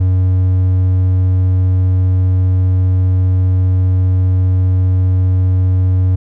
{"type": "tone", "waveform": "triangle", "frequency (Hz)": 92.5, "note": "F#2", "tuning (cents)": 0, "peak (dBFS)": -7, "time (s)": [0, 6.16], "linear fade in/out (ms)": 10, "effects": []}